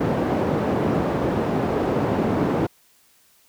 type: band-pass noise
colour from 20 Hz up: white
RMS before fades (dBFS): -22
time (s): 0-2.67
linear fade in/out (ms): 10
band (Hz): 100 to 490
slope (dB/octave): 12
effects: white hiss -58 dBFS RMS until 3.48 s